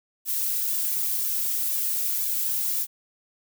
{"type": "noise with flanger", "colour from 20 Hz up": "violet", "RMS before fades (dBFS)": -26, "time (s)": [0.25, 2.87], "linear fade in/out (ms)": 50, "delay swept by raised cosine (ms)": [1.7, 3.2], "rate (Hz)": 2, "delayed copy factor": 0.85, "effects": []}